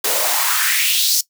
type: noise with high-pass filter sweep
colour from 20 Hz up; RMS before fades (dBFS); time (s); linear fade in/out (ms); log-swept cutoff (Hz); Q
white; -17; 0.04-1.21; 5; 390 to 5600; 3
effects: noise-tail reverb RT60 0.1 s tail -18 dB re dry